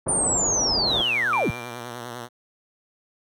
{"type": "low-pass noise", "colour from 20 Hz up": "white", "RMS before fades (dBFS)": -29, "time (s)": [0.06, 1.02], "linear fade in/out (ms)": 10, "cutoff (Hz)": 910, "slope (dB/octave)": 24}
{"type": "linear sweep", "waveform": "sine", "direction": "down", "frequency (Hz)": [9290, 43.82], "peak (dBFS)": -20, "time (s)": [0.08, 1.51], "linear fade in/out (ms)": 10}
{"type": "tone with vibrato", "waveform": "5% pulse", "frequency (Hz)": 120.4, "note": "B2", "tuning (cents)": -44, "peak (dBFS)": -22, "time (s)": [0.85, 2.29], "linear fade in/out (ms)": 50, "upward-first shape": "sine", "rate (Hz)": 10, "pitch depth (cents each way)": 55}
{"type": "tone with exponential decay", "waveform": "sine", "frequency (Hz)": 2368, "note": "D7", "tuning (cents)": 14, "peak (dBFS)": -22, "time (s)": [1.33, 2.02], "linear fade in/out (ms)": 2, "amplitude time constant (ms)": 150}
{"effects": []}